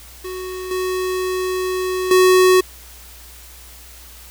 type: tone with level steps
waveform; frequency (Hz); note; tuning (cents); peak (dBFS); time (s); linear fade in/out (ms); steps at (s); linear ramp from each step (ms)
square; 370; F#4; 0; -27 / -20 / -10; 0.24-2.61; 10; 0.71 / 2.11; 2
effects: added 60 Hz sine -42 dBFS peak until 4.3 s + white hiss -42 dBFS RMS until 4.3 s